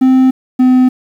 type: tone pair in turn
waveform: triangle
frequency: 260 / 254.8 Hz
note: C4 / C4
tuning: -11 / -46 cents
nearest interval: unison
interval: 35 cents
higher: first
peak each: -3 dBFS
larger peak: neither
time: 0.01-0.31 / 0.59-0.89 s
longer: neither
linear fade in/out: 10 ms
effects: 7-bit